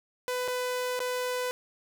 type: tone with dropouts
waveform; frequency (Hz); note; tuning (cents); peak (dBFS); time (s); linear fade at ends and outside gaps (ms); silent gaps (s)
sawtooth; 499.7; B4; +20; -25; 0.28-1.51; 0; 0.478-0.482 / 0.992-1.003
effects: none